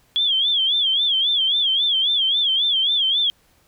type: tone with vibrato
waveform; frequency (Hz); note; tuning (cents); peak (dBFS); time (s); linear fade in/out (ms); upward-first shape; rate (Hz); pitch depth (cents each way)
sine; 3322; G#7; 0; -16; 0.16-3.3; 0; sine; 3.7; 130
effects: pink hiss -59 dBFS RMS until 3.67 s